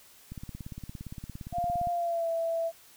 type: click train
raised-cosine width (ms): 5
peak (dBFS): -27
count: 28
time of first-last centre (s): 0.32-1.872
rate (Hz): 17.4
type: tone with pitch glide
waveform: sine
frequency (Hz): 700 to 663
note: F5 to E5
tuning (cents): +4 to +10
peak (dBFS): -27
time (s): 1.52-2.72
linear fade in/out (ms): 50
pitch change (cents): -94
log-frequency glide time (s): 1.89-2.29
effects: white hiss -56 dBFS RMS until 2.96 s